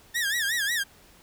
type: tone with vibrato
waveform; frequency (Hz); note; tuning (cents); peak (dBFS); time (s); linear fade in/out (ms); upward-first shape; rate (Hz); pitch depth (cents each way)
sawtooth; 1760; A6; 0; -21; 0.14-0.84; 20; sine; 5.5; 170
effects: pink hiss -55 dBFS RMS until 1.22 s